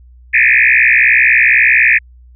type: tone with frequency modulation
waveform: sine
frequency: 2125 Hz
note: C7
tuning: 26 cents sharp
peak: -6 dBFS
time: 0.33-1.99 s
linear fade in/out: 20 ms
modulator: 62 Hz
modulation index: 6.3
effects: added 61 Hz sine -38 dBFS peak until 2.35 s